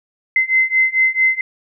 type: beating tone pair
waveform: sine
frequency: 2059 / 2063.5 Hz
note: C7 / C7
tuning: -28 / -25 cents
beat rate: 4.5 Hz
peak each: -16 / -15 dBFS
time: 0.36-1.41 s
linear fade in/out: 2 ms
effects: none